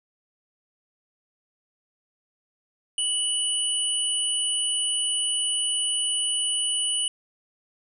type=tone pair together; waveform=sine; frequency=2960 / 9397 Hz; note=F#7 / D9; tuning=0 / 0 cents; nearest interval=octave + minor sixth; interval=2000 cents; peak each=-25 / -26 dBFS; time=2.98-7.08 s; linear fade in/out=2 ms; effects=none